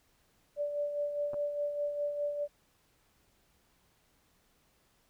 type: tone with tremolo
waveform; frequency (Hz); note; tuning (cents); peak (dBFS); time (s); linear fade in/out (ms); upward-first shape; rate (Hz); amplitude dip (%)
sine; 583; D5; -13; -29; 0.56-2.48; 50; sine; 4.9; 50
type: clicks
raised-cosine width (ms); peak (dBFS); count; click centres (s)
1; -31; 2; 1.334 / 1.342
effects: pink hiss -70 dBFS RMS until 5.09 s